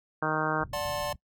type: harmonic tone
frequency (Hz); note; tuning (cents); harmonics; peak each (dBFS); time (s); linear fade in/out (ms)
155.56; D#3; 0; 1 / 2 / 3 / 4 / 5 / 6 / 7 / 8 / 9 / 10; -35 / -35 / -35 / -35 / -35 / -35 / -35 / -35 / -35 / -35; 0.22-0.64; 5
type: low-pass noise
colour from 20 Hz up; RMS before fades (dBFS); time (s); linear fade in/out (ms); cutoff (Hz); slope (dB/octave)
white; -44; 0.6-1.16; 5; 170; 24
type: chord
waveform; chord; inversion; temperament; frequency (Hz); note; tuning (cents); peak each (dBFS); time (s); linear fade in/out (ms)
square; D dominant seventh; none; just; 587.3 / 734.2 / 881 / 1057.2; D5 / F#5 / A5 / C6; 0 / -14 / +2 / +18; -33 / -39 / -39 / -37; 0.73-1.13; 5
effects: noise-tail reverb RT60 0.1 s tail -22 dB re dry